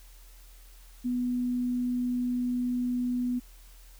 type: tone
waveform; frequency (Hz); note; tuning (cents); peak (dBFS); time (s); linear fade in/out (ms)
sine; 246.9; B3; 0; -26; 1.04-3.4; 20
effects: added 41 Hz sine -49 dBFS peak until 3.99 s + white hiss -58 dBFS RMS until 3.99 s